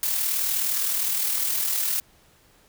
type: noise with amplitude modulation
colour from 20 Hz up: blue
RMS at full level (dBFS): -23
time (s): 0.03-2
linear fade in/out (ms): 0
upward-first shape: sine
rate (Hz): 39.5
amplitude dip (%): 40
effects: pink hiss -58 dBFS RMS until 2.68 s